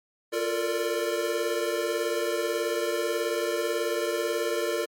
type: chord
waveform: square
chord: Bb major seventh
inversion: second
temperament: equal with one note detuned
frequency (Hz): 349.2 / 447.9 / 466.2 / 587.3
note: F4 / A4 / Bb4 / D5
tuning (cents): 0 / +31 / 0 / 0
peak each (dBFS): -32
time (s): 0.32-4.86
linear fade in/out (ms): 20
effects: MP3 64 kbps